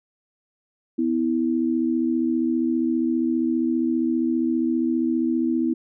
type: tone pair together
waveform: sine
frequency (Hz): 250.3 / 325.3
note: B3 / E4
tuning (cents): +23 / -23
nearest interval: perfect fourth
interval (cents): 454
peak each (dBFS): -22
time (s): 0.98-5.74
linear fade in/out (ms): 10
effects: none